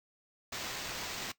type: noise with sample-and-hold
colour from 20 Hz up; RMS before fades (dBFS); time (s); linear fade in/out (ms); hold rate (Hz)
blue; -40; 0.52-1.32; 5; 11025
effects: noise-tail reverb RT60 0.1 s tail -17 dB re dry